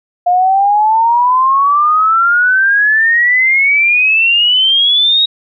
sine exponential sweep, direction up, 704 to 3811 Hz, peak -7 dBFS, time 0.26-5.26 s, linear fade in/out 10 ms, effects none

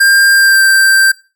square tone with pitch glide, 1596 to 1570.4 Hz, G6 to G6, +31 to +3 cents, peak -6 dBFS, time 0-1.12 s, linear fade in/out 10 ms, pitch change -28 cents, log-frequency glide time 0.32-0.64 s, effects noise-tail reverb RT60 0.3 s tail -20 dB re dry + Opus 48 kbps

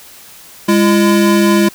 square tone pair together, 204.3 / 338.9 Hz, G#3 / E4, -28 / +48 cents, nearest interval major sixth, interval 876 cents, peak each -11 / -12 dBFS, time 0.68-1.69 s, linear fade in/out 10 ms, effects white hiss -38 dBFS RMS until 1.74 s

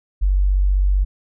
sine tone, 47.76 Hz, G1, 44 cents flat, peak -13 dBFS, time 0.21-1.05 s, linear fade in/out 20 ms, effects none

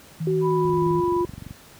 sine tone with vibrato, 159.9 Hz, D#3, 48 cents sharp, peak -24 dBFS, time 0.2-1.01 s, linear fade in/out 10 ms, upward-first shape sine, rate 9.3 Hz, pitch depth 13 cents each way
sine tone with pitch glide, 376.3 to 351.1 Hz, F#4 to F4, +29 to +9 cents, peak -20 dBFS, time 0.27-1.25 s, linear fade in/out 2 ms, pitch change -120 cents, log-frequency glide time 0.43-0.88 s
sine tone, 987.8 Hz, B5, in tune, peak -25 dBFS, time 0.41-1.26 s, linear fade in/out 50 ms
click train, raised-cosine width 5 ms, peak -23 dBFS, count 21, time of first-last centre 0.65-1.508 s, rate 23.3 Hz
effects pink hiss -48 dBFS RMS until 1.79 s + high-pass 60 Hz 12 dB/octave

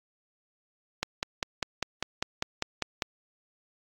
click train, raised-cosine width 0.2 ms, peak -10 dBFS, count 11, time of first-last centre 1.03-3.022 s, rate 5.02 Hz, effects AAC 48 kbps

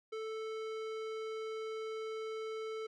square tone with low-pass filter, 440 Hz, A4, in tune, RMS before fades -41 dBFS, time 0.12-2.87 s, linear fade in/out 10 ms, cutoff 4300 Hz, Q 0.57, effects none

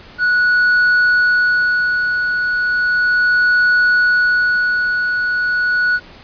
triangle tone with tremolo, 1468 Hz, F#6, 14 cents flat, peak -8 dBFS, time 0.18-6 s, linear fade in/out 50 ms, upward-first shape sine, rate 0.35 Hz, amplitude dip 45%, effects pink hiss -40 dBFS RMS until 6.23 s + resampled to 11025 Hz

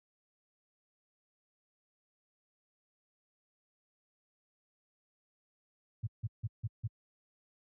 sine tone bursts, 110 Hz, A2, in tune, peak -31 dBFS, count 5, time 6.03-6.875 s, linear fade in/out 10 ms, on 41 ms, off 160 ms, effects high-pass 60 Hz 12 dB/octave

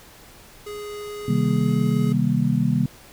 square tone with pitch glide, 415.3 to 420.9 Hz, G#4 to G#4, 0 to +23 cents, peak -32 dBFS, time 0.66-2.13 s, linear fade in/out 10 ms, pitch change +23 cents, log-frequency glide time 1.44-1.71 s
sine chord, C minor seventh, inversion none, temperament just, 130.81 / 156.98 / 196.22 / 235.5 Hz, C3 / Eb3 / G3 / Bb3, 0 / +16 / +2 / +18 cents, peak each -23 dBFS, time 1.28-2.86 s, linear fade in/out 5 ms
effects pink hiss -47 dBFS RMS until 3.12 s

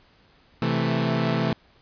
sawtooth chord, A minor, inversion first, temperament equal, 130.81 / 164.81 / 220 Hz, C3 / E3 / A3, 0 / 0 / 0 cents, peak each -22 dBFS, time 0.62-1.53 s, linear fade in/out 2 ms, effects pink hiss -58 dBFS RMS until 1.81 s + resampled to 11025 Hz

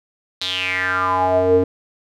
square tone with band-pass filter sweep, 92.5 Hz, F#2, in tune, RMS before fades -18 dBFS, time 0.41-1.64 s, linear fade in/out 5 ms, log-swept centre 4000 to 380 Hz, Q 6.5, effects none

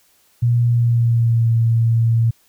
sine tone with pitch glide, 119.4 to 114.93 Hz, A#2 to A#2, +42 to -24 cents, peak -12 dBFS, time 0.42-2.31 s, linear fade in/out 10 ms, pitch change -66 cents, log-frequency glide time 0.66-1.5 s, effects white hiss -57 dBFS RMS until 2.48 s

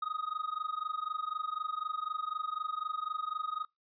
triangle tone with amplitude modulation, 1252 Hz, D#6, 10 cents sharp, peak -28 dBFS, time 0.02-3.65 s, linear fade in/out 5 ms, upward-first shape sine, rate 24 Hz, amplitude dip 90%, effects noise-tail reverb RT60 0.2 s tail -26 dB re dry + resampled to 11025 Hz

